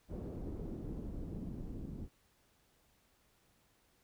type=noise with low-pass filter sweep; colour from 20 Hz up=pink; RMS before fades=-43 dBFS; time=0.08-2.09 s; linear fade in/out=50 ms; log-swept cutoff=400 to 230 Hz; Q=1.2; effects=pink hiss -72 dBFS RMS until 4.03 s